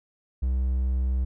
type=tone; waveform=triangle; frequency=64 Hz; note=C2; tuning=38 cents flat; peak=-20 dBFS; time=0.42-1.25 s; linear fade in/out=10 ms; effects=none